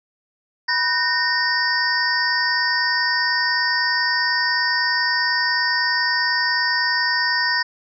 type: tone cluster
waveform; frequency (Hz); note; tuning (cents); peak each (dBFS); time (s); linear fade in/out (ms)
sine; 979 / 1512 / 1842 / 4736 / 5290; B5 / F#6 / A#6 / D8 / E8; -15 / +37 / -21 / +14 / +5; -25 / -27 / -20 / -25 / -26; 0.68-7.63; 10
effects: none